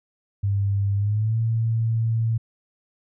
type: tone with pitch glide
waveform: sine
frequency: 99.9 to 113.44 Hz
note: G2 to A#2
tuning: +33 to -47 cents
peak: -19 dBFS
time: 0.43-2.38 s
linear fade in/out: 10 ms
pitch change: +220 cents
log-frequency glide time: 0.96-1.38 s
effects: none